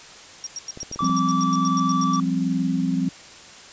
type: tone bursts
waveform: sine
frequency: 5620 Hz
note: F8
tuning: 10 cents sharp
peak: -28 dBFS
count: 15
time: 0.44-2.16 s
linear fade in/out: 0 ms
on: 26 ms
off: 95 ms
type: clicks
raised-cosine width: 2 ms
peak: -24 dBFS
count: 7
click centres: 0.774 / 0.831 / 0.914 / 0.96 / 1.007 / 1.043 / 1.095 s
type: tone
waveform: triangle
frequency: 1160 Hz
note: D6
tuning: 22 cents flat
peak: -20 dBFS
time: 0.99-2.2 s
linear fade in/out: 2 ms
type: chord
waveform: sine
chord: F suspended second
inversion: none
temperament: equal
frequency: 174.61 / 196 / 261.6 Hz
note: F3 / G3 / C4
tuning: 0 / 0 / 0 cents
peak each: -24 / -26 / -23 dBFS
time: 1.02-3.09 s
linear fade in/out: 5 ms
effects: white hiss -43 dBFS RMS until 3.72 s + resampled to 16000 Hz